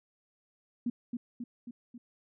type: tone with echo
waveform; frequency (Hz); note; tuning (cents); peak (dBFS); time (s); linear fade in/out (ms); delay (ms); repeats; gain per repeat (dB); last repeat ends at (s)
sine; 240; B3; -49; -28; 0.86-0.9; 5; 270; 4; -4; 1.98
effects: none